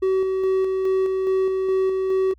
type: tone with tremolo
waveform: triangle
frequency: 379.5 Hz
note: F#4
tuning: 44 cents sharp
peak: -15 dBFS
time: 0.02-2.34 s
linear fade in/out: 10 ms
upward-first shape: square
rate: 2.4 Hz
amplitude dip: 30%
effects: added 60 Hz sine -50 dBFS peak until 2.38 s